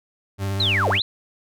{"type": "tone with vibrato", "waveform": "40% pulse", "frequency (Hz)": 98, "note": "G2", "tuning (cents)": 0, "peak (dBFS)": -22, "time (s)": [0.38, 1.01], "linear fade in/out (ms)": 50, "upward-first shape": "sine", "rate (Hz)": 16, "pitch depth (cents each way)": 23}
{"type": "linear two-way sweep", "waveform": "sine", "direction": "down then up", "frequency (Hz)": [4186, 361.9, 4186], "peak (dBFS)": -18, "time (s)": [0.6, 1.02], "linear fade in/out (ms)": 2, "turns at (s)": 0.89}
{"effects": []}